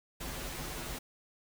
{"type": "noise with comb filter", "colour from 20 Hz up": "pink", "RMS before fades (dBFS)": -40, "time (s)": [0.2, 0.99], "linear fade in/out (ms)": 10, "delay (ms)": 10, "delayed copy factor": -0.75, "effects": []}